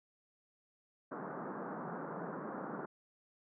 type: band-pass noise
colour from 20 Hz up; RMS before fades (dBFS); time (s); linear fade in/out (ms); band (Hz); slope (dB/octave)
pink; -43; 1.11-2.86; 10; 160 to 1500; 48
effects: none